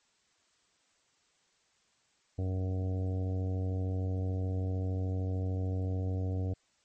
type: harmonic tone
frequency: 93.4 Hz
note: F#2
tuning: 17 cents sharp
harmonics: 1 / 2 / 3 / 4 / 5 / 6 / 7 / 8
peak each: -30 / -43 / -41 / -50 / -44 / -51 / -50 / -54 dBFS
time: 2.38-6.54 s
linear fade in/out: 10 ms
effects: white hiss -71 dBFS RMS until 6.84 s + MP3 32 kbps